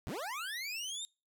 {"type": "linear sweep", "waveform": "25% pulse", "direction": "up", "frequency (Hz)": [58.27, 3729], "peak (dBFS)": -34, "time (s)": [0.07, 1.05], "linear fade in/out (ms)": 0, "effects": ["noise-tail reverb RT60 0.3 s tail -25 dB re dry"]}